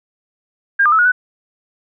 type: tone with pitch steps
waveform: sine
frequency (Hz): 1608 / 1203 / 1303 / 1447 / 1494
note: G6 / D6 / E6 / F#6 / F#6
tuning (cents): +44 / +41 / -20 / -39 / +16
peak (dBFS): -9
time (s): 0.79-1.12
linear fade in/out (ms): 10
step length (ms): 66
effects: none